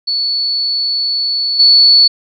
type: tone with level steps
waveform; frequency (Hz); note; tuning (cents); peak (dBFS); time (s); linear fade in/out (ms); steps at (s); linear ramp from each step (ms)
sine; 4435; C#8; 0; -13 / -4; 0.07-2.08; 10; 1.59; 10
effects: none